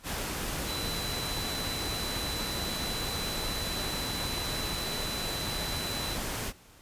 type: tone in noise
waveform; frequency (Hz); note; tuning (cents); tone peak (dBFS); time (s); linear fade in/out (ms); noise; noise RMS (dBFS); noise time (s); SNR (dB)
sine; 3996; B7; +20; -36; 0.65-6.18; 50; pink; -34; 0.03-6.53; -5
effects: pink hiss -56 dBFS RMS until 6.81 s + resampled to 32000 Hz